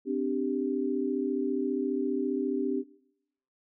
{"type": "chord", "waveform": "sine", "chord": "C suspended second", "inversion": "none", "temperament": "equal with one note detuned", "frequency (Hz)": [258.9, 293.7, 392], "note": ["C4", "D4", "G4"], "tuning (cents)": [-18, 0, 0], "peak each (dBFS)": -31, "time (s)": [0.05, 2.84], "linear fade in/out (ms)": 50, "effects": ["noise-tail reverb RT60 0.8 s tail -21 dB re dry"]}